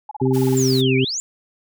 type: tone bursts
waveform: sine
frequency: 846 Hz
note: G#5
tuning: 32 cents sharp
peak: -27 dBFS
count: 9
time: 0.09-0.545 s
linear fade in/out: 5 ms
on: 23 ms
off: 31 ms
type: harmonic tone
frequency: 130.81 Hz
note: C3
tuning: in tune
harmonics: 1 / 2 / 3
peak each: -19 / -19 / -19 dBFS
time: 0.21-1.05 s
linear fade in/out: 10 ms
type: noise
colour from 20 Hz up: white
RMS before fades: -35 dBFS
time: 0.33-0.82 s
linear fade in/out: 20 ms
type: exponential two-way sweep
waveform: sine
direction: down then up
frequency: 7459 to 2217 to 7459 Hz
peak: -22 dBFS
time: 0.57-1.2 s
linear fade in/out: 0 ms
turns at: 0.97 s
effects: none